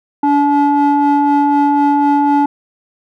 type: ring-modulated tone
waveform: triangle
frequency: 286 Hz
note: D4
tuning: 46 cents flat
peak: -4 dBFS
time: 0.23-2.46 s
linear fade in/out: 5 ms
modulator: 574 Hz
effects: none